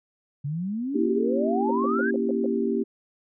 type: exponential sweep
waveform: sine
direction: up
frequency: 136.8 to 1661.2 Hz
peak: -26 dBFS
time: 0.44-2.11 s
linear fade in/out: 10 ms
type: chord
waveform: sine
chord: A# diminished seventh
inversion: none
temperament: equal with one note detuned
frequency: 235.2 / 277.2 / 329.6 / 392 Hz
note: A#3 / C#4 / E4 / G4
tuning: +16 / 0 / 0 / 0 cents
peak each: -26 / -30 / -31 / -26 dBFS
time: 0.94-2.84 s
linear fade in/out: 20 ms
type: tone bursts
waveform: sine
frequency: 523.3 Hz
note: C5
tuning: in tune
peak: -28 dBFS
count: 6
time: 1.69-2.46 s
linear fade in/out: 2 ms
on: 20 ms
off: 130 ms
effects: none